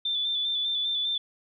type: tone with vibrato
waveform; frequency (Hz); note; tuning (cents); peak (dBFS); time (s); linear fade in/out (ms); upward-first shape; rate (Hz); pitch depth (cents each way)
sine; 3519; A7; 0; -25; 0.05-1.18; 5; square; 5; 26
effects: none